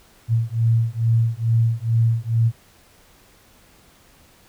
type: beating tone pair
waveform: sine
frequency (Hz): 113.5 / 115.8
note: A#2 / A#2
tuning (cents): -46 / -11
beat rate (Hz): 2.3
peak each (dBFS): -19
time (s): 0.28-2.52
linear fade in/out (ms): 50
effects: pink hiss -53 dBFS RMS until 4.48 s